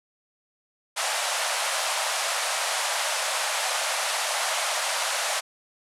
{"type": "band-pass noise", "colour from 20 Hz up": "pink", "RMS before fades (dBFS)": -27, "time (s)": [0.96, 5.41], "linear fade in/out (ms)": 20, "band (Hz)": [580, 11000], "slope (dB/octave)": 48, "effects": []}